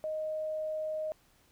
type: tone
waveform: sine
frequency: 622.3 Hz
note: D#5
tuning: in tune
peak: -32 dBFS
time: 0.04-1.12 s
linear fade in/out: 0 ms
effects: pink hiss -66 dBFS RMS until 1.51 s